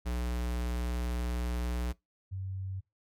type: tone pair in turn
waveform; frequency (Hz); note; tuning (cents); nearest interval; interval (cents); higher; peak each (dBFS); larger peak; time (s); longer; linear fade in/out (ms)
square / sine; 60.3 / 95.21; B1 / G2; -41 / -50; minor sixth; 791; second; -31 / -34; first; 0.05-1.93 / 2.31-2.81; first; 20
effects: noise-tail reverb RT60 0.2 s tail -23 dB re dry + MP3 96 kbps